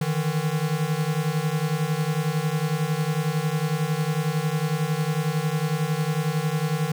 square beating tone pair, 150 / 161 Hz, D3 / E3, +37 / -41 cents, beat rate 11 Hz, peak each -26 / -26 dBFS, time 0.01-6.92 s, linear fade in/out 5 ms, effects none

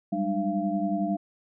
sine tone cluster, 192.2 / 203.2 / 301.3 / 685 Hz, G3 / G#3 / D4 / F5, -34 / -38 / +44 / -34 cents, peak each -30 dBFS, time 0.12-1.17 s, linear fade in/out 10 ms, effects none

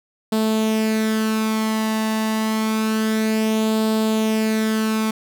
sawtooth tone with flanger, 219 Hz, A3, 8 cents flat, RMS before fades -20 dBFS, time 0.32-5.11 s, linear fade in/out 5 ms, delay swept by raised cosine 0.24 to 1.08 ms, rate 0.28 Hz, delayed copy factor +0.5, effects none

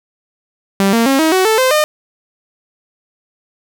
sawtooth tone with pitch steps, 196 / 230.4 / 270.9 / 318.4 / 374.3 / 440 / 517.2 / 608 Hz, G3 / A#3 / C#4 / D#4 / F#4 / A4 / C5 / D#5, 0 / -20 / -40 / +40 / +20 / 0 / -20 / -40 cents, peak -6 dBFS, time 0.8-1.84 s, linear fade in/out 0 ms, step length 130 ms, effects none

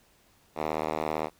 5% pulse tone with band-pass filter, 77.78 Hz, D#2, in tune, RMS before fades -31 dBFS, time 0.55-1.3 s, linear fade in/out 50 ms, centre 740 Hz, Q 0.6, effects pink hiss -63 dBFS RMS until 1.39 s

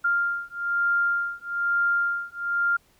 sine beating tone pair, 1396.9 / 1398 Hz, F6 / F6, 0 / +1 cents, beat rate 1.1 Hz, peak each -25 dBFS, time 0.04-2.77 s, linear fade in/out 10 ms, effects pink hiss -62 dBFS RMS until 2.99 s

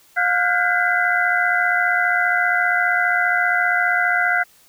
sine tone cluster, 711 / 1407 / 1482 / 1593 / 2019 Hz, F5 / F6 / F#6 / G6 / B6, +31 / +12 / +2 / +27 / +38 cents, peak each -22 dBFS, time 0.16-4.44 s, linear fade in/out 20 ms, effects white hiss -53 dBFS RMS until 4.68 s

